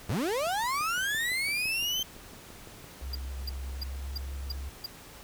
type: linear sweep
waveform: 35% pulse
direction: up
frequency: 72.3 to 3136 Hz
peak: -26 dBFS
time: 0.09-2.03 s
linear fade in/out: 5 ms
type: click train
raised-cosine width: 2 ms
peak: -34 dBFS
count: 16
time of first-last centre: 0.47-3.012 s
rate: 5.9 Hz
type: tone with pitch glide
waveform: sine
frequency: 66 to 68.01 Hz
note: C2 to C#2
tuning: +16 to -32 cents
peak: -34 dBFS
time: 3.01-4.7 s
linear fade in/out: 20 ms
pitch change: +52 cents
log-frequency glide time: 3.53-4.2 s
type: tone bursts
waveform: square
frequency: 4812 Hz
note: D8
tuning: 41 cents sharp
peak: -33 dBFS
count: 6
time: 3.13-4.862 s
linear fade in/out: 5 ms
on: 22 ms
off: 320 ms
effects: pink hiss -49 dBFS RMS until 5.23 s